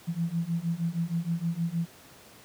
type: beating tone pair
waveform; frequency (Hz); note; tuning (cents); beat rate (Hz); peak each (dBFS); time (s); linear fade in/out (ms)
sine; 164.81 / 171.21; E3 / F3; 0 / -34; 6.4; -30 / -29; 0.07-1.86; 20
effects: pink hiss -52 dBFS RMS until 2.44 s + high-pass 100 Hz 12 dB/octave